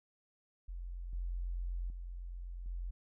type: tone with level steps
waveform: sine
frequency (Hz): 44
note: F1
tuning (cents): +14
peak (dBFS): -40 / -35 / -41 / -37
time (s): 0.68-2.91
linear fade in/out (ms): 10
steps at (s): 1.13 / 1.9 / 2.66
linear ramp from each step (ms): 2
effects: none